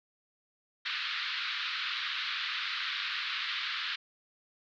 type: band-pass noise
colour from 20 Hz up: white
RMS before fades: -35 dBFS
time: 0.85-3.96 s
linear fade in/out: 10 ms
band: 1200 to 4200 Hz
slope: 48 dB/octave
effects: none